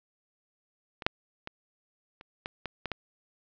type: clicks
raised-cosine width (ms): 0.3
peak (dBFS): -23 / -6 / -21 / -30 / -18 / -18 / -17 / -16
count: 8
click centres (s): 1.022 / 1.065 / 1.474 / 2.211 / 2.459 / 2.657 / 2.857 / 2.917
effects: low-pass 5000 Hz 12 dB/octave